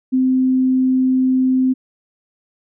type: tone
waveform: sine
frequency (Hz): 258.7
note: C4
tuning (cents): -19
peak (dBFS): -12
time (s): 0.12-1.74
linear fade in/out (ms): 20
effects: none